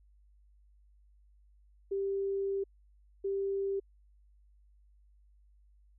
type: tone bursts at uneven times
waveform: sine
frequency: 393 Hz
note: G4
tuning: 4 cents sharp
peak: -30 dBFS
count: 2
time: 1.91-2.64 / 3.24-3.8 s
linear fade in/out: 10 ms
effects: added 50 Hz sine -60 dBFS peak until 5.98 s